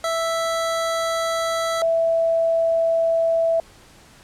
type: tone pair in turn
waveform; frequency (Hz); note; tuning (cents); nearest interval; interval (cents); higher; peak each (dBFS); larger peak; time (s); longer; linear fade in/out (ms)
25% pulse / sine; 660 / 660; E5 / E5; +2 / +2; unison; 0; neither; -17 / -16; second; 0.04-1.82 / 1.82-3.6; neither; 2
effects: pink hiss -49 dBFS RMS until 4.23 s + low-pass 10000 Hz 12 dB/octave